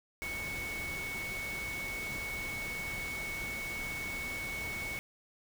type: tone in noise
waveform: sine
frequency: 2217 Hz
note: C#7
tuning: in tune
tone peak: -37 dBFS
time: 0.22-4.99 s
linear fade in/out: 0 ms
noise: pink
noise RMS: -43 dBFS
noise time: 0.22-4.99 s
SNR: +3 dB
effects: none